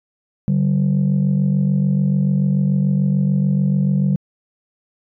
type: tone pair together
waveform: sine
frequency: 144.13 / 191 Hz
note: D3 / G3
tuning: -32 / -45 cents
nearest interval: perfect fourth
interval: 487 cents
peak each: -15 dBFS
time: 0.48-4.16 s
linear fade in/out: 0 ms
effects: tanh soft clip ceiling -10 dBFS